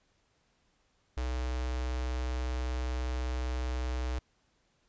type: tone with notch filter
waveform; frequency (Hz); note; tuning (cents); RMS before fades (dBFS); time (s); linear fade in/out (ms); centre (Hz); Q
square; 62.6; B1; +24; -33; 1.17-4.19; 5; 170; 1
effects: pink hiss -72 dBFS RMS until 4.88 s + resampled to 16000 Hz